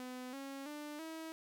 sawtooth tone with pitch steps, 252.5 / 273.8 / 296.8 / 321.8 Hz, B3 / C#4 / D4 / E4, +39 / -21 / +18 / -42 cents, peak -40 dBFS, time 0-1.32 s, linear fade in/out 0 ms, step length 330 ms, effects none

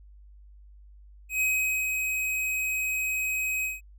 square tone with ADSR envelope, 2531 Hz, D#7, 29 cents sharp, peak -23 dBFS, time 1.29-3.81 s, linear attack 120 ms, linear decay 450 ms, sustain -4 dB, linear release 170 ms, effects added 50 Hz sine -48 dBFS peak until 3.98 s

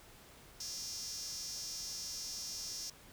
square tone with high-pass filter, 186.9 Hz, F#3, 18 cents sharp, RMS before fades -43 dBFS, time 0.6-2.9 s, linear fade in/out 5 ms, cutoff 5500 Hz, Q 6.5, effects pink hiss -58 dBFS RMS until 3.12 s

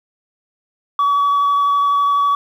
sine tone with vibrato, 1137 Hz, C#6, 44 cents sharp, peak -10 dBFS, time 0.99-2.35 s, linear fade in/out 2 ms, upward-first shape sine, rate 12 Hz, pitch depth 10 cents each way, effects tanh soft clip ceiling -11 dBFS + 8-bit

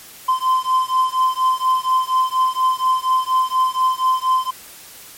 triangle beating tone pair, 1031 / 1035.2 Hz, C6 / C6, -26 / -19 cents, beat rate 4.2 Hz, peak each -16 dBFS, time 0.28-4.51 s, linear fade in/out 10 ms, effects white hiss -40 dBFS RMS until 5.17 s + MP3 64 kbps

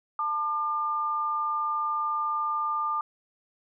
sine tone pair together, 886.1 / 1200 Hz, A5 / D6, +12 / +37 cents, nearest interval perfect fourth, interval 525 cents, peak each -33 / -26 dBFS, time 0.19-3.01 s, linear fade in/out 2 ms, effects none

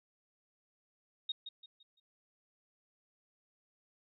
sine tone with echo, 3729 Hz, A#7, in tune, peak -33 dBFS, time 1.29-1.32 s, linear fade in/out 5 ms, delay 170 ms, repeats 4, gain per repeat -9 dB, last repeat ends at 2 s, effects none

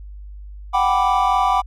triangle chord, G major seventh, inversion third, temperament equal, 740 / 784 / 987.8 / 1174.7 Hz, F#5 / G5 / B5 / D6, 0 / 0 / 0 / 0 cents, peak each -18 dBFS, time 0.73-1.62 s, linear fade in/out 20 ms, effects tanh soft clip ceiling -3 dBFS + added 50 Hz sine -33 dBFS peak until 1.66 s

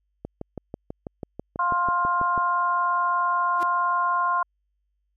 click train, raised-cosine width 2 ms, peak -19 dBFS, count 14, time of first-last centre 0.25-2.378 s, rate 6.11 Hz
harmonic tone, 351.4 Hz, F4, 11 cents sharp, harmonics 2 / 3 / 4, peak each -30 / -21 / -29 dBFS, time 1.59-4.43 s, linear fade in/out 5 ms
sawtooth tone with exponential growth, 342.4 Hz, F4, 34 cents flat, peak -25 dBFS, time 3.56-3.63 s, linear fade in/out 0 ms, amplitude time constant 15 ms
effects added 50 Hz sine -70 dBFS peak until 5.16 s

